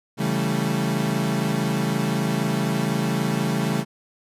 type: chord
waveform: 35% pulse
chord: A dominant seventh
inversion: first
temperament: equal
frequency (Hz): 138.59 / 164.81 / 196 / 220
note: C#3 / E3 / G3 / A3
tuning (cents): 0 / 0 / 0 / 0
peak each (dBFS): -25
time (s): 0.17-3.85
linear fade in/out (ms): 50
effects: resampled to 32000 Hz